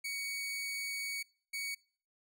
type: tone bursts at uneven times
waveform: sawtooth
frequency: 2242 Hz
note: C#7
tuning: 19 cents sharp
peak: -33 dBFS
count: 2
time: 0.04-1.23 / 1.53-1.75 s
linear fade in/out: 10 ms
effects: noise-tail reverb RT60 0.5 s tail -25 dB re dry